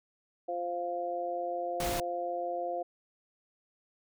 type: harmonic tone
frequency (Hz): 174.6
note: F3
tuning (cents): 0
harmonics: 2 / 3 / 4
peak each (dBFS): -40 / -36 / -34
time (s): 0.48-2.83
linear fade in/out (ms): 10
type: noise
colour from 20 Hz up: pink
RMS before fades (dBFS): -35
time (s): 1.8-2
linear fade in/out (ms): 2
effects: none